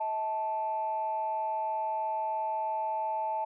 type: tone pair together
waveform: sine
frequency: 640.7 / 877 Hz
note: E5 / A5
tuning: -49 / -6 cents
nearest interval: perfect fourth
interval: 543 cents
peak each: -35 / -29 dBFS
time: 0-3.45 s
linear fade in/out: 10 ms
effects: tanh soft clip ceiling -23 dBFS

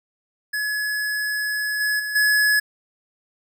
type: tone with level steps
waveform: square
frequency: 1697 Hz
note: G#6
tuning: 37 cents sharp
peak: -23 / -20 / -26 / -16 dBFS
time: 0.53-2.6 s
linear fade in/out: 10 ms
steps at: 1.8 / 1.99 / 2.15 s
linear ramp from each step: 10 ms
effects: none

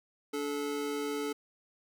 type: tone pair together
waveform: square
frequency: 288.9 / 433.4 Hz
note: D4 / A4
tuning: -28 / -26 cents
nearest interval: perfect fifth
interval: 702 cents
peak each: -37 / -35 dBFS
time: 0.33-1.33 s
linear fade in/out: 10 ms
effects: none

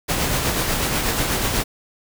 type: noise with tremolo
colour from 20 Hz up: pink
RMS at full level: -20 dBFS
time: 0.08-1.64 s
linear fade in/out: 20 ms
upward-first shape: sine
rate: 8.2 Hz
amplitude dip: 35%
effects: none

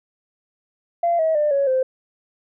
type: tone with pitch steps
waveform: sine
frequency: 686 / 640.1 / 597.2 / 557.2 / 519.9 Hz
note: F5 / D#5 / D5 / C#5 / C5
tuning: -31 / +49 / +29 / +9 / -11 cents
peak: -15 dBFS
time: 1.03-1.83 s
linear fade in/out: 5 ms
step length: 160 ms
effects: tanh soft clip ceiling -11 dBFS

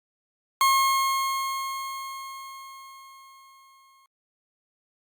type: tone with exponential decay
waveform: 40% pulse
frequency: 1078 Hz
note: C#6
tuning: 49 cents flat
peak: -16 dBFS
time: 0.61-4.06 s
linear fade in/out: 1 ms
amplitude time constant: 750 ms
effects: Opus 48 kbps

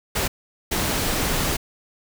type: noise bursts at uneven times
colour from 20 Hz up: pink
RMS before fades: -23 dBFS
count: 2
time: 0.15-0.28 / 0.71-1.57 s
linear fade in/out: 10 ms
effects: none

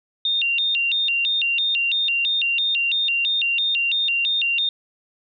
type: tone with vibrato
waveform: sine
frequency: 3181 Hz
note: G7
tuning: 25 cents sharp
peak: -18 dBFS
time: 0.25-4.69 s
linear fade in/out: 2 ms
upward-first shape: square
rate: 3 Hz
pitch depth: 240 cents each way
effects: none

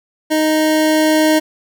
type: tone with level ramp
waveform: 25% pulse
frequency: 311.1 Hz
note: D#4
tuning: in tune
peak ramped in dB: -9 to -6 dBFS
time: 0.3-1.4 s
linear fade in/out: 20 ms
effects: none

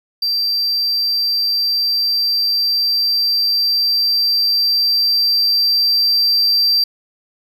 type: tone with level ramp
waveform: triangle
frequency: 4699 Hz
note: D8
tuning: in tune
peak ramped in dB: -14 to -10 dBFS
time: 0.22-6.84 s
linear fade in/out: 5 ms
effects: none

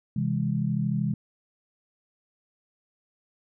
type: chord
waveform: sine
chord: C augmented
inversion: none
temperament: just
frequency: 130.81 / 163.52 / 204.4 Hz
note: C3 / E3 / G#3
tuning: 0 / -14 / -27 cents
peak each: -28 dBFS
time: 0.16-1.14 s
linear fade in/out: 5 ms
effects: none

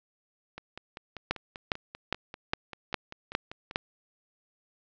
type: two click trains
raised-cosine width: 0.3 ms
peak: -10 / -24 dBFS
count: 7 / 17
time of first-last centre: 1.31-3.759 / 0.58-3.711 s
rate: 2.45 / 5.11 Hz
effects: resampled to 16000 Hz + 8-bit

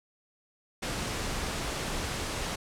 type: noise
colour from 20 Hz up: pink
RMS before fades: -33 dBFS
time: 0.82-2.56 s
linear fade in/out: 10 ms
effects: low-pass 9000 Hz 12 dB/octave

